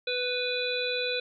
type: harmonic tone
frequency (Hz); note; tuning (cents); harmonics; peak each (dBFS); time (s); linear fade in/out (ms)
496; B4; +7; 1 / 3 / 5 / 7 / 8; -31 / -37 / -33 / -37 / -33; 0.07-1.2; 5
effects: none